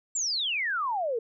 sine exponential sweep, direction down, 7590 to 436.5 Hz, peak -26 dBFS, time 0.15-1.19 s, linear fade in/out 5 ms, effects none

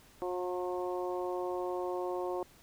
harmonic tone, 180 Hz, F#3, 47 cents flat, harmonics 2 / 3 / 4 / 5 / 6, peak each -35 / -39 / -41 / -43 / -45 dBFS, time 0.22-2.43 s, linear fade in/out 0 ms, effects pink hiss -60 dBFS RMS until 2.62 s

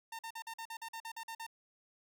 sawtooth tone bursts, 908 Hz, A#5, 46 cents flat, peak -38 dBFS, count 12, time 0.12-1.466 s, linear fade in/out 5 ms, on 70 ms, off 46 ms, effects none

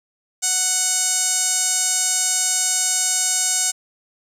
sawtooth tone with band-pass filter, 740 Hz, F#5, in tune, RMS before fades -20 dBFS, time 0.42-3.72 s, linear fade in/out 20 ms, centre 7400 Hz, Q 3.9, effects 8-bit

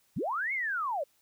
sine linear two-way sweep, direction up then down, 98.2 to 2217 to 518 Hz, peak -29 dBFS, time 0.16-1.04 s, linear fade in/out 10 ms, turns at 0.53 s, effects white hiss -69 dBFS RMS until 1.21 s

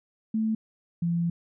sine tone pair in turn, 220 / 170.25 Hz, A3 / F3, 0 / -44 cents, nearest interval major third, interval 444 cents, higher first, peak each -23 / -23 dBFS, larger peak neither, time 0.34-0.55 / 1.02-1.3 s, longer second, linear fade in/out 5 ms, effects none

